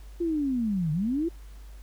sine linear two-way sweep, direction down then up, 350 to 146.83 to 350 Hz, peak -24 dBFS, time 0.2-1.29 s, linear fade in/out 10 ms, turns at 0.92 s, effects added 50 Hz sine -42 dBFS peak until 1.82 s + pink hiss -58 dBFS RMS until 1.82 s

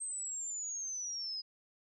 sine linear sweep, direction down, 8372 to 4970 Hz, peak -37 dBFS, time 0-1.42 s, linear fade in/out 20 ms, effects none

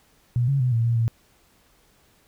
sine tone with pitch steps, 121.2 / 138.5 / 125.8 / 115 / 117.2 / 114.7 Hz, B2 / C#3 / B2 / A#2 / A#2 / A#2, -32 / -1 / +32 / -23 / +10 / -28 cents, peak -18 dBFS, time 0.36-1.08 s, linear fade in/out 0 ms, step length 120 ms, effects pink hiss -60 dBFS RMS until 2.27 s

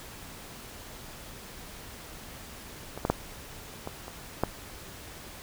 clicks, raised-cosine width 1 ms, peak -23 / -13 / -8 / -30 / -20 / -25 / -10 dBFS, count 7, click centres 2.976 / 3.051 / 3.1 / 3.739 / 3.874 / 4.081 / 4.436 s, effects pink hiss -45 dBFS RMS until 5.42 s

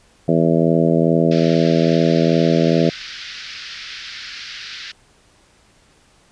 harmonic tone, 82.41 Hz, E2, in tune, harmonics 2 / 3 / 4 / 5 / 6 / 7 / 8, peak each -17 / -19 / -20 / -21 / -22 / -22 / -23 dBFS, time 0.28-2.9 s, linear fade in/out 5 ms
white band-pass noise, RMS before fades -33 dBFS, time 1.31-4.92 s, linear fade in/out 5 ms, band 1400 to 5200 Hz, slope 48 dB/octave
effects pink hiss -54 dBFS RMS until 6.31 s + resampled to 22050 Hz

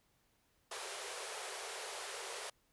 pink band-pass noise, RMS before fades -45 dBFS, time 0.71-2.5 s, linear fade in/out 5 ms, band 380 to 11000 Hz, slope 96 dB/octave, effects pink hiss -75 dBFS RMS until 2.72 s

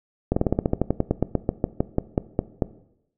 slowing click train, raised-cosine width 2 ms, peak -6 dBFS, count 21, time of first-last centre 0.32-2.622 s, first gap 45 ms, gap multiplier 1.09, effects noise-tail reverb RT60 0.8 s tail -17 dB re dry

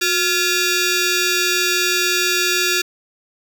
10% pulse ring-modulated tone, 1035 Hz, C6, 19 cents flat, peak -4 dBFS, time 0.01-2.82 s, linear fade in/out 10 ms, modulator 672 Hz, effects none

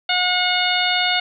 harmonic tone, 724 Hz, F#5, 38 cents flat, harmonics 1 / 2 / 3 / 4 / 5 / 6, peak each -23 / -24 / -23 / -23 / -23 / -27 dBFS, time 0.09-1.2 s, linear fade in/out 5 ms, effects none

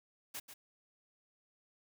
white noise with echo, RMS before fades -43 dBFS, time 0.34-0.4 s, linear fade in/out 10 ms, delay 140 ms, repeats 1, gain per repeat -9 dB, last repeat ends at 0.54 s, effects none

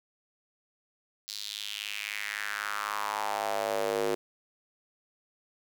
square tone with high-pass filter sweep, 51.9 Hz, G#1, in tune, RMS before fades -33 dBFS, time 1.28-4.15 s, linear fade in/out 0 ms, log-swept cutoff 4500 to 400 Hz, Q 3.5, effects 9-bit

